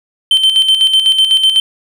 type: tone with tremolo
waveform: triangle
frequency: 3098 Hz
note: G7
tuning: 21 cents flat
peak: -4 dBFS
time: 0.31-1.6 s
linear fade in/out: 2 ms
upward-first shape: square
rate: 8 Hz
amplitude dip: 55%
effects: none